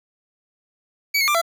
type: tone with pitch steps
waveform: 25% pulse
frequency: 2274 / 2167 / 1184 / 672 Hz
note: C#7 / C#7 / D6 / E5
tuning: +44 / -40 / +14 / +33 cents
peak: -13 dBFS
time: 1.14-1.416 s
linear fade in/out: 10 ms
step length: 69 ms
effects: none